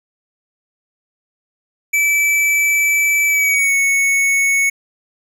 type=tone with pitch glide; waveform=square; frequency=2311 to 2212 Hz; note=D7 to C#7; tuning=-28 to -4 cents; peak=-13 dBFS; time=1.93-4.7 s; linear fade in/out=10 ms; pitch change=-76 cents; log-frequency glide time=3.27-3.75 s; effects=none